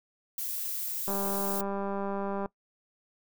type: noise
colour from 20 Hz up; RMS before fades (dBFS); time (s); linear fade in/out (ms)
violet; -34; 0.38-1.61; 2
type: click train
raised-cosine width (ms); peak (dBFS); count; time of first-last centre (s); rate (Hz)
1; -21; 274; 1.08-2.459; 198
effects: noise-tail reverb RT60 0.1 s tail -21 dB re dry